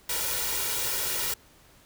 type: noise with comb filter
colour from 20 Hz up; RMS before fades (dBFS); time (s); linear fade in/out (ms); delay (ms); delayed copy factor
white; -29; 0.09-1.34; 5; 2.1; +0.7
effects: pink hiss -57 dBFS RMS until 1.85 s